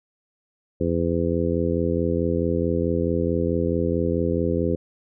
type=harmonic tone; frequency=84.6 Hz; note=E2; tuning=45 cents sharp; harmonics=1 / 2 / 3 / 4 / 5 / 6; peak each=-27 / -27 / -27 / -27 / -27 / -27 dBFS; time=0.8-4.76 s; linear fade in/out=10 ms; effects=none